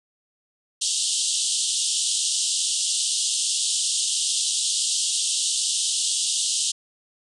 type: band-pass noise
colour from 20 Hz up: white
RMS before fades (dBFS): -24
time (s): 0.81-6.72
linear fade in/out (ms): 10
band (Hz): 2900 to 9400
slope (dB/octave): 96
effects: none